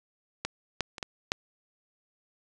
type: clicks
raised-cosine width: 0.2 ms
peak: -13 / -10 / -23 / -15 / -8 dBFS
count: 5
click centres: 0.45 / 0.807 / 0.982 / 1.028 / 1.319 s
effects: resampled to 22050 Hz + 7-bit